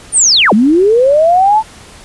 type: linear two-way sweep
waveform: sine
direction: down then up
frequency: 9397 to 194.7 to 897 Hz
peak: -5 dBFS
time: 0.12-1.63 s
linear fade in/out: 50 ms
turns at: 0.53 s
effects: pink hiss -36 dBFS RMS until 2.04 s + resampled to 24000 Hz